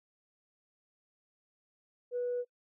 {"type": "tone", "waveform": "sine", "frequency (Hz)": 489.5, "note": "B4", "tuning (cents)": -15, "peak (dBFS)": -30, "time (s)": [2.11, 2.45], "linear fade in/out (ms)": 50, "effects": ["noise-tail reverb RT60 0.1 s tail -26 dB re dry", "tanh soft clip ceiling -27 dBFS"]}